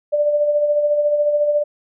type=tone with tremolo; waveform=sine; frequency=590 Hz; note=D5; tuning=8 cents sharp; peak=-12 dBFS; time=0.12-1.64 s; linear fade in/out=20 ms; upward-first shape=sine; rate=14 Hz; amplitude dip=45%; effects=none